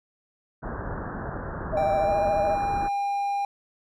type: low-pass noise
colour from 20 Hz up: pink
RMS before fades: -33 dBFS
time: 0.62-2.89 s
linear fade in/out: 20 ms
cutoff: 1700 Hz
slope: 96 dB/octave
type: tone with vibrato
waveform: sine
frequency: 620 Hz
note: D#5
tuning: 6 cents flat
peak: -23 dBFS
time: 1.72-2.56 s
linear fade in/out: 20 ms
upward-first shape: sine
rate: 14 Hz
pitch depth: 62 cents each way
type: tone with pitch glide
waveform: triangle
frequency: 784 to 803.3 Hz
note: G5 to G5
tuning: 0 to +42 cents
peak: -22 dBFS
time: 1.77-3.45 s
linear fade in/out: 2 ms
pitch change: +42 cents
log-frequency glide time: 1.99-2.14 s
effects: none